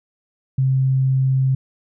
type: tone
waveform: sine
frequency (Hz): 132.4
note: C3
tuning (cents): +21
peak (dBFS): -14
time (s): 0.58-1.55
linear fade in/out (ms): 5
effects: none